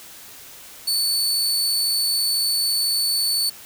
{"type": "tone", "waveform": "sawtooth", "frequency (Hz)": 4474, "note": "C#8", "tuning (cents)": 15, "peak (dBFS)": -16, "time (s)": [0.87, 3.5], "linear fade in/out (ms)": 10, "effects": ["white hiss -42 dBFS RMS until 3.65 s"]}